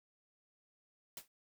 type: noise with exponential decay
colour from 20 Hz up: white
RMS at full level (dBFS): -42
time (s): 1.17-1.28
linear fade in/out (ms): 2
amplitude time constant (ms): 23
effects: none